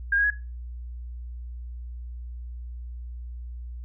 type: tone with pitch steps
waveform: sine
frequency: 1614 / 1644.1 / 1674.8 Hz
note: G#6 / G#6 / G#6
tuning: -50 / -18 / +14 cents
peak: -19 dBFS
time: 0.12-0.303 s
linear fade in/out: 5 ms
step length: 61 ms
effects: noise-tail reverb RT60 0.3 s tail -18 dB re dry + added 60 Hz sine -34 dBFS peak until 3.84 s